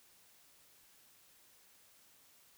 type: silence
effects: white hiss -65 dBFS RMS until 2.57 s